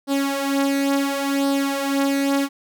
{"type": "tone with flanger", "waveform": "sawtooth", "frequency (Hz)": 277.2, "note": "C#4", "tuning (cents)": 0, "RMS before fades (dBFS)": -21, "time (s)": [0.07, 2.49], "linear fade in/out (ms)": 50, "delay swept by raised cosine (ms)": [0.21, 4.11], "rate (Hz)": 0.71, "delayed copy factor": 0.65, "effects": []}